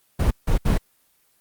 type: noise bursts at uneven times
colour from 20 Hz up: brown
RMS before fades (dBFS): -18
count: 3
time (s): 0.19-0.31 / 0.47-0.58 / 0.65-0.78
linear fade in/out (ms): 10
effects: white hiss -63 dBFS RMS until 1.4 s + Opus 24 kbps